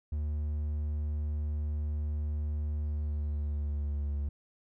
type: tone with pitch glide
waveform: triangle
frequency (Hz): 75 to 71.78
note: D2 to D2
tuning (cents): +37 to -39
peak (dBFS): -28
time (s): 0.12-4.29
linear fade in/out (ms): 5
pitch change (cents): -76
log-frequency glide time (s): 2.84-4.17
effects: none